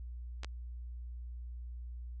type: clicks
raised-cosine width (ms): 0.2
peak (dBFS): -26 / -24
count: 2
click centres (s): 0.434 / 0.446
effects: added 60 Hz sine -41 dBFS peak until 2.2 s + resampled to 24000 Hz